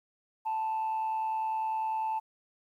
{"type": "tone with amplitude modulation", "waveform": "sine", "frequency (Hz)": 880, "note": "A5", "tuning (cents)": 0, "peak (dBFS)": -25, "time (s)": [0.45, 2.2], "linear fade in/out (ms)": 20, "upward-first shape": "sine", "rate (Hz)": 130, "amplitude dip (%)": 45, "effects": ["tanh soft clip ceiling -26 dBFS", "11-bit"]}